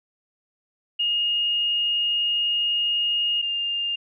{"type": "tone pair in turn", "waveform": "sine", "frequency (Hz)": [2852, 2809], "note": ["F7", "F7"], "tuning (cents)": [36, 9], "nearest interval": "unison", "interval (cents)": 27, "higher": "first", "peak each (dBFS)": [-20, -23], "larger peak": "first", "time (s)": [[0.99, 3.42], [3.42, 3.96]], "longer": "first", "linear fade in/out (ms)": 10, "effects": []}